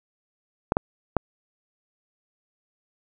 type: clicks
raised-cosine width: 1 ms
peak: -5 dBFS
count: 3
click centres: 0.721 / 0.769 / 1.167 s
effects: none